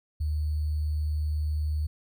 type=tone with sample-and-hold; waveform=sine; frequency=76 Hz; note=D#2; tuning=40 cents flat; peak=-25 dBFS; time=0.2-1.87 s; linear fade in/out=10 ms; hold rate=4410 Hz; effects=none